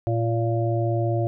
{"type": "harmonic tone", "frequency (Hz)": 115.1, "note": "A#2", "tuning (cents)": -22, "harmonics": [1, 3, 5, 6], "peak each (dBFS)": [-22, -27, -29, -30], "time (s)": [0.07, 1.27], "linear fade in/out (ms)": 0, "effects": []}